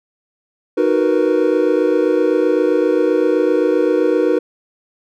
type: chord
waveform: triangle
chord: B major seventh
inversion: first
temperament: equal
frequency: 311.1 / 370 / 466.2 / 493.9 Hz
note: D#4 / F#4 / A#4 / B4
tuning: 0 / 0 / 0 / 0 cents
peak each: -16 dBFS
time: 0.77-4.39 s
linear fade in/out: 10 ms
effects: none

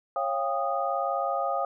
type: tone cluster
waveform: sine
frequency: 548 / 694 / 793 / 1239 Hz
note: C#5 / F5 / G5 / D#6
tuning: -20 / -11 / +20 / -8 cents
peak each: -31 / -30 / -31 / -31 dBFS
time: 0.16-1.65 s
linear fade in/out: 2 ms
effects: none

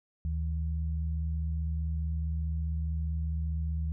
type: tone pair together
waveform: sine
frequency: 75.75 / 160.5 Hz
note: D#2 / E3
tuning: -46 / -46 cents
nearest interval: octave + minor second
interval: 1300 cents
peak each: -29 / -38 dBFS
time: 0.25-3.92 s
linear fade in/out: 0 ms
effects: none

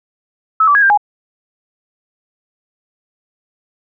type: tone with pitch steps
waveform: sine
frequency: 1298 / 1157 / 1656 / 1588 / 829 Hz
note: E6 / D6 / G#6 / G6 / G#5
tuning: -27 / -26 / -5 / +22 / -3 cents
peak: -7 dBFS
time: 0.6-0.975 s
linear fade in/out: 5 ms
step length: 75 ms
effects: none

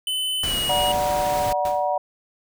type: tone with pitch glide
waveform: square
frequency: 3026 to 2894 Hz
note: F#7 to F#7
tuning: +38 to -39 cents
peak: -23 dBFS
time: 0.07-0.92 s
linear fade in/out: 2 ms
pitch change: -77 cents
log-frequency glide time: 0.42-0.56 s
type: noise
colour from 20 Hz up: pink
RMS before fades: -30 dBFS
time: 0.43-1.53 s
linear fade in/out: 5 ms
type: chord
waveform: sine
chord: D augmented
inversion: none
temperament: equal with one note detuned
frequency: 587.3 / 740 / 953 Hz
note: D5 / F#5 / A#5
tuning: 0 / 0 / +38 cents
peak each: -24 / -23 / -26 dBFS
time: 0.69-1.98 s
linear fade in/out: 5 ms
type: noise with exponential decay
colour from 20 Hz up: pink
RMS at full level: -32 dBFS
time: 1.65-1.92 s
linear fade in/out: 2 ms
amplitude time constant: 57 ms
effects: none

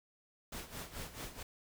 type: noise with tremolo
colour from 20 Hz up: pink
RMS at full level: -43 dBFS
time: 0.52-1.43 s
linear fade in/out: 5 ms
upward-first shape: sine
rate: 4.6 Hz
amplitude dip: 75%
effects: none

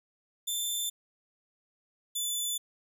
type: tone pair in turn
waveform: 15% pulse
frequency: 3546 / 3493 Hz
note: A7 / A7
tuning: +13 / -13 cents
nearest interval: unison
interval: 26 cents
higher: first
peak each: -23 dBFS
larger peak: neither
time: 0.47-0.9 / 2.15-2.58 s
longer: neither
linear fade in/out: 10 ms
effects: none

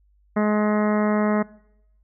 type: harmonic tone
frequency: 210.9 Hz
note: G#3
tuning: 27 cents sharp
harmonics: 1 / 2 / 3 / 4 / 5 / 6 / 7 / 8 / 9 / 10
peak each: -19 / -26 / -26 / -33 / -32 / -32 / -38 / -39 / -36 / -42 dBFS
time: 0.36-1.43 s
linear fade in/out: 10 ms
effects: noise-tail reverb RT60 0.8 s tail -22 dB re dry + added 50 Hz sine -57 dBFS peak until 2.03 s

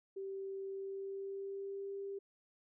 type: tone with pitch glide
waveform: sine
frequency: 388.7 to 395.7 Hz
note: G4 to G4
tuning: -15 to +16 cents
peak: -40 dBFS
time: 0.16-2.19 s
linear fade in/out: 10 ms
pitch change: +31 cents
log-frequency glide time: 0.67-1.93 s
effects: none

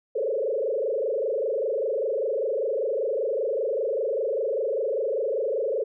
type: tone with frequency modulation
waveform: sine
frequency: 493.9 Hz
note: B4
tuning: in tune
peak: -23 dBFS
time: 0.15-5.84 s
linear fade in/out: 10 ms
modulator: 25.1 Hz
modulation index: 3
effects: none

